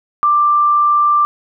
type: tone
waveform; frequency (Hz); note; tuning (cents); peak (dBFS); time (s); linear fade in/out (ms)
sine; 1181; D6; +9; -9; 0.23-1.25; 0
effects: none